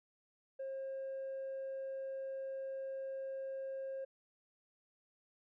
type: tone with tanh clipping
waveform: triangle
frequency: 536 Hz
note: C5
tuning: 42 cents sharp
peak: -40 dBFS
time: 0.59-4.05 s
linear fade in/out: 10 ms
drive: 6 dB
effects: none